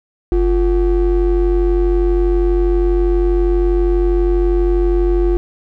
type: ring-modulated tone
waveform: triangle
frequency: 198.2 Hz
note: G3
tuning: 19 cents sharp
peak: -6 dBFS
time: 0.32-5.37 s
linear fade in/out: 0 ms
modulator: 152 Hz
effects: none